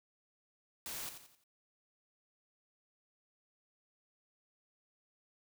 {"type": "noise with echo", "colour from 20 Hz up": "white", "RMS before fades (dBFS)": -43, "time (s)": [0.86, 1.09], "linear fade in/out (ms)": 0, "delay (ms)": 87, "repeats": 4, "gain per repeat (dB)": -8, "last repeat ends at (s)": 1.438, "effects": []}